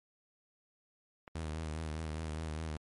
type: click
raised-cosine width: 0.5 ms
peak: -32 dBFS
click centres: 1.278 s
type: tone with vibrato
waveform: sawtooth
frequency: 78.7 Hz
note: D#2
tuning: 20 cents sharp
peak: -33 dBFS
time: 1.35-2.77 s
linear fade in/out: 5 ms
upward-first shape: sine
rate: 4.9 Hz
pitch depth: 51 cents each way
effects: MP3 48 kbps